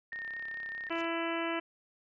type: tone with vibrato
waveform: sine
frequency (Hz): 1832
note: A#6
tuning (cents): -31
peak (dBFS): -37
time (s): 0.12-0.89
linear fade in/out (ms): 2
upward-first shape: sine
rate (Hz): 4.8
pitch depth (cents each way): 18
type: click train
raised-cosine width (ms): 0.3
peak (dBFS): -34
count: 32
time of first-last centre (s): 0.13-1.044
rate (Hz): 33.9
type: noise with exponential growth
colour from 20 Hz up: white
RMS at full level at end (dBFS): -49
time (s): 0.88-1.01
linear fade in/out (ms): 0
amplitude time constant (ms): 28
type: harmonic tone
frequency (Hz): 332.9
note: E4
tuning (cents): +17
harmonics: 1 / 2 / 3 / 4 / 5 / 6 / 7 / 8 / 9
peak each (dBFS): -35 / -38 / -40 / -41 / -42 / -43 / -43 / -44 / -45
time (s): 0.9-1.6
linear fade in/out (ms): 10
effects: resampled to 16000 Hz